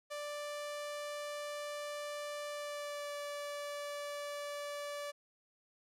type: tone with pitch glide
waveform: sawtooth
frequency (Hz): 587.3 to 579.9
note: D5 to D5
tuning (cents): 0 to -22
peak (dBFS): -36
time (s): 0.1-5.12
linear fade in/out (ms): 20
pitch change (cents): -22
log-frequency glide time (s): 2.5-3.15
effects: low-pass 12000 Hz 12 dB/octave